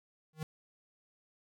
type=tone with exponential growth; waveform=square; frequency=156.3 Hz; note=D#3; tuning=8 cents sharp; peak=-33 dBFS; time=0.33-0.43 s; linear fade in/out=2 ms; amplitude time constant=20 ms; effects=none